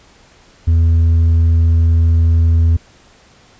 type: tone with hard clipping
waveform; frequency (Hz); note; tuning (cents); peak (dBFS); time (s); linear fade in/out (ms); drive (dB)
triangle; 82.41; E2; 0; -7; 0.67-2.77; 10; 1
effects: pink hiss -47 dBFS RMS until 3.59 s + resampled to 16000 Hz